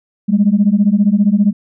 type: beating tone pair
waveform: sine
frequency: 197.4 / 212.4 Hz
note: G3 / G#3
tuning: +12 / +39 cents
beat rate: 15 Hz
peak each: -11 dBFS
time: 0.28-1.53 s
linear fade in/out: 20 ms
effects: tanh soft clip ceiling -2 dBFS